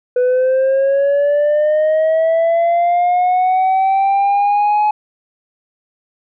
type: linear sweep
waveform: sine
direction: up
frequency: 493.9 to 848 Hz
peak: -8 dBFS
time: 0.16-4.91 s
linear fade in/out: 5 ms
effects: tanh soft clip ceiling -10 dBFS